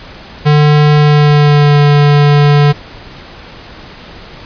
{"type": "tone with pitch glide", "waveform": "square", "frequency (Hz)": [149, 145.77], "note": ["D3", "D3"], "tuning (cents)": [25, -13], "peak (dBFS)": -5, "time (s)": [0.45, 2.73], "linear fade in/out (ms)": 20, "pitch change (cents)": -38, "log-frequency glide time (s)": [0.96, 1.79], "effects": ["pink hiss -32 dBFS RMS until 4.45 s", "resampled to 11025 Hz"]}